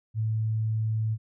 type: tone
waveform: sine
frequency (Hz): 110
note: A2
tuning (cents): 0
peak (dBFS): -24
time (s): 0.14-1.18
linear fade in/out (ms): 50
effects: none